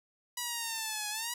5% pulse linear two-way sweep, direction down then up, 978 to 833 to 978 Hz, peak -22 dBFS, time 0.37-1.34 s, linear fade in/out 5 ms, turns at 1.09 s, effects none

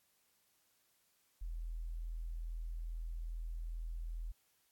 sine tone, 41.2 Hz, E1, in tune, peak -39 dBFS, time 1.41-4.32 s, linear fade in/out 10 ms, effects white hiss -75 dBFS RMS until 4.71 s + AAC 64 kbps

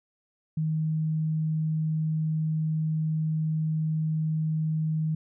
sine tone, 157.1 Hz, D#3, 17 cents sharp, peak -24 dBFS, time 0.57-5.15 s, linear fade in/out 5 ms, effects none

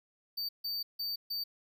square tone bursts at uneven times, 4600 Hz, D8, 37 cents flat, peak -34 dBFS, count 4, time 0.37-0.49 / 0.64-0.83 / 0.99-1.16 / 1.3-1.44 s, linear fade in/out 10 ms, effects 12-bit

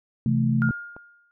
sine chord, A minor, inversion first, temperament equal with one note detuned, 131.27 / 164.81 / 220 Hz, C3 / E3 / A3, +6 / 0 / 0 cents, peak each -22 / -28 / -22 dBFS, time 0.26-0.71 s, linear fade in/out 2 ms
sine tone with exponential decay, 1416 Hz, F6, 23 cents sharp, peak -23 dBFS, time 0.62-1.31 s, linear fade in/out 0 ms, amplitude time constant 150 ms
clicks, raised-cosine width 1 ms, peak -27 dBFS, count 2, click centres 0.69 / 0.965 s
effects none

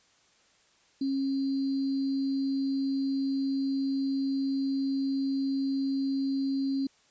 sine tone with sample-and-hold, 271.7 Hz, C#4, 35 cents flat, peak -26 dBFS, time 1.01-6.87 s, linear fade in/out 5 ms, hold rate 4410 Hz, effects white hiss -64 dBFS RMS until 7.1 s + resampled to 16000 Hz

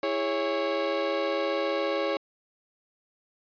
35% pulse chord, C# minor, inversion first, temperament equal with one note detuned, 329.6 / 409.1 / 554.4 Hz, E4 / G#4 / C#5, 0 / -26 / 0 cents, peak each -31 / -30 / -26 dBFS, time 0.03-2.17 s, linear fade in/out 2 ms, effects resampled to 11025 Hz

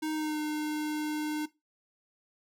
square tone with pitch glide, 311.1 to 303.6 Hz, D#4 to D#4, 0 to -42 cents, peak -31 dBFS, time 0.02-1.46 s, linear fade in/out 10 ms, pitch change -42 cents, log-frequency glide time 0.13-0.39 s, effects noise-tail reverb RT60 0.2 s tail -17 dB re dry

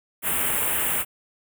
white band-stop noise, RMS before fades -24 dBFS, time 0.22-1.05 s, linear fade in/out 50 ms, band 3100 to 8200 Hz, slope 48 dB/octave, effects none

